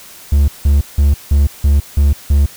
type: tone bursts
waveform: triangle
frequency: 71.3 Hz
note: C#2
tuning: 49 cents sharp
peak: -5 dBFS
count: 7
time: 0.32-2.46 s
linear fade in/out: 5 ms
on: 160 ms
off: 170 ms
effects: white hiss -37 dBFS RMS until 2.56 s